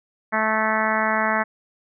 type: harmonic tone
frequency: 218.3 Hz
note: A3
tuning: 13 cents flat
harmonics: 1 / 2 / 3 / 4 / 5 / 6 / 7 / 8 / 9 / 10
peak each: -28 / -35 / -26 / -26 / -27 / -28 / -28 / -27 / -28 / -34 dBFS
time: 0.32-1.44 s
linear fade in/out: 20 ms
effects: none